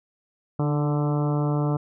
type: harmonic tone with a mistuned harmonic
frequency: 146.83 Hz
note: D3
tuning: in tune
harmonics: 1 / 2 / 3 / 4 / 5 / 6 / 7 / 8 / 9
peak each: -22 / -28 / -32 / -34 / -36 / -38 / -39 / -40 / -41 dBFS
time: 0.59-1.77 s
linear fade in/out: 5 ms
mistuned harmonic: 2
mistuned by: +30 cents
effects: none